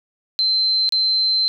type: tone with dropouts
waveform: sine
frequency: 4100 Hz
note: C8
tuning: 36 cents flat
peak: -15 dBFS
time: 0.39-1.48 s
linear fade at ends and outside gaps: 0 ms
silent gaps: 0.891-0.923 s
effects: none